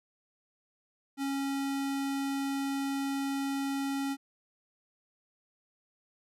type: tone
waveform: square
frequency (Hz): 275.2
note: C#4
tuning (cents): -12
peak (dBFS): -31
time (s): 1.17-4.17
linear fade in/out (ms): 50
effects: resampled to 32000 Hz